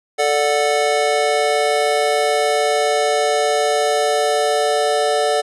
square chord, D major, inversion second, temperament just, 440.5 / 587.3 / 734.2 Hz, A4 / D5 / F#5, +2 / 0 / -14 cents, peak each -20 dBFS, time 0.18-5.42 s, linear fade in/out 20 ms, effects resampled to 24000 Hz

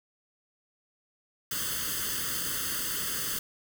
white noise with comb filter, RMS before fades -32 dBFS, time 1.51-3.39 s, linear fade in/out 5 ms, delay 0.63 ms, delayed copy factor +1, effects none

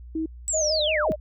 sine tone, 319.4 Hz, D#4, 45 cents sharp, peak -24 dBFS, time 0.15-0.26 s, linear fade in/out 5 ms
sine linear sweep, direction down, 7930 to 92.5 Hz, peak -23 dBFS, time 0.48-1.12 s, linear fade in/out 0 ms
sine tone with vibrato, 615 Hz, D#5, 20 cents flat, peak -23 dBFS, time 0.53-1.16 s, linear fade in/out 20 ms, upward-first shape square, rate 5.8 Hz, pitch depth 37 cents each way
effects added 60 Hz sine -39 dBFS peak until 1.2 s

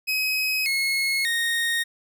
30% pulse tone with pitch steps, 2538 / 2172 / 1857.9 Hz, D#7 / C#7 / A#6, +34 / -36 / -6 cents, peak -19 dBFS, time 0.07-1.84 s, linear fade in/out 20 ms, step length 590 ms, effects none

